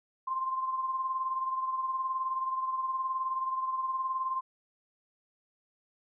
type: beating tone pair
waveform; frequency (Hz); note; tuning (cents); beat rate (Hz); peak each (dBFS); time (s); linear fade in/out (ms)
sine; 1046.5 / 1065.5; C6 / C6; 0 / +31; 19; -30 / -39; 0.27-4.41; 10
effects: none